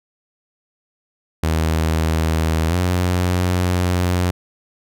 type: tone with pitch glide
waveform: sawtooth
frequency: 80.1 to 89.91 Hz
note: E2 to F#2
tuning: -49 to -49 cents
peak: -12 dBFS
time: 1.43-4.31 s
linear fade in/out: 5 ms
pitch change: +200 cents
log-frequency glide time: 2.68-2.76 s
effects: none